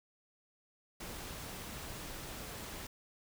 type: noise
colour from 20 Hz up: pink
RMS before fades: -45 dBFS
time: 1-2.87 s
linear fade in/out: 5 ms
effects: none